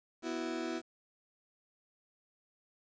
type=chord; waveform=35% pulse; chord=B suspended fourth; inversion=none; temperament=just; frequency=246.9 / 329.3 / 370.4 Hz; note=B3 / E4 / F#4; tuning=0 / -2 / +2 cents; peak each=-40 / -36 / -40 dBFS; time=0.22-0.82 s; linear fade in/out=50 ms; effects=resampled to 16000 Hz + 10-bit